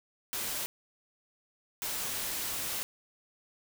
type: noise bursts at uneven times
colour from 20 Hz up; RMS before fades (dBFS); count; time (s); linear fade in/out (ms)
white; -35; 2; 0.33-0.66 / 1.82-2.83; 0
effects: none